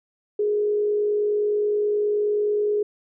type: tone with frequency modulation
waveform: sine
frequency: 417.5 Hz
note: G#4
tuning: 9 cents sharp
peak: -19 dBFS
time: 0.39-2.83 s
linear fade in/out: 5 ms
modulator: 49.5 Hz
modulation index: 0.26
effects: none